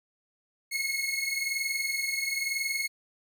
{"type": "tone pair together", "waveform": "sawtooth", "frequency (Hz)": [2166, 2187], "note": ["C#7", "C#7"], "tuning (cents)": [-41, -24], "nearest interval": "unison", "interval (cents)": 17, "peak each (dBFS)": -28, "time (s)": [0.71, 2.88], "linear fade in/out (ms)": 20, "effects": []}